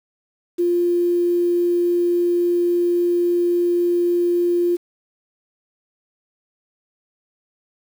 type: tone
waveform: sine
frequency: 349.2 Hz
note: F4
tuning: in tune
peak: -15 dBFS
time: 0.58-4.77 s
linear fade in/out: 20 ms
effects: 7-bit